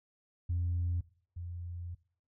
sine tone pair in turn, 87 / 87 Hz, F2 / F2, -6 / -6 cents, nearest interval unison, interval 0 cents, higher neither, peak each -28 / -38 dBFS, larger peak first, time 0.49-1.01 / 1.36-1.95 s, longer second, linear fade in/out 10 ms, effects noise-tail reverb RT60 0.5 s tail -20 dB re dry + tanh soft clip ceiling -26 dBFS

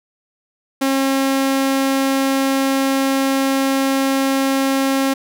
sawtooth tone, 270 Hz, C#4, 45 cents flat, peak -11 dBFS, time 0.81-5.14 s, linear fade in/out 10 ms, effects none

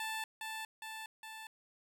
15% pulse tone with echo, 880 Hz, A5, in tune, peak -31 dBFS, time 0-0.24 s, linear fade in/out 2 ms, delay 410 ms, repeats 3, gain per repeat -3 dB, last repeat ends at 1.47 s, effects none

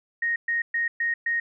sine tone bursts, 1864.7 Hz, A#6, in tune, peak -22 dBFS, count 5, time 0.22-1.4 s, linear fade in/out 5 ms, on 140 ms, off 120 ms, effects none

